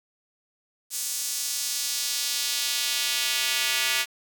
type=tone with high-pass filter sweep; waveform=square; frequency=130.81 Hz; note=C3; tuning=in tune; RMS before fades=-27 dBFS; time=0.9-4.06 s; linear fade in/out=50 ms; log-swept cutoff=7200 to 2300 Hz; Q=1.2; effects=8-bit